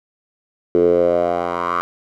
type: tone with band-pass filter sweep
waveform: 10% pulse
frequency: 86.9 Hz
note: F2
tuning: 8 cents flat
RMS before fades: -17 dBFS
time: 0.75-1.81 s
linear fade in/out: 0 ms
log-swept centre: 390 to 1200 Hz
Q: 5.3
effects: none